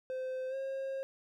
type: tone with pitch glide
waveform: triangle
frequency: 517 to 537.4 Hz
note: C5 to C5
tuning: -21 to +46 cents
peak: -33 dBFS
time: 0.1-1.03 s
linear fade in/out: 0 ms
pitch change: +67 cents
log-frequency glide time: 0.49-0.55 s
effects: none